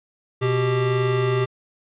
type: tone pair together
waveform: square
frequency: 123.94 / 393.5 Hz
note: B2 / G4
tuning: +7 / +7 cents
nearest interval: octave + minor sixth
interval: 2000 cents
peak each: -22 dBFS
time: 0.41-1.46 s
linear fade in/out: 20 ms
effects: resampled to 8000 Hz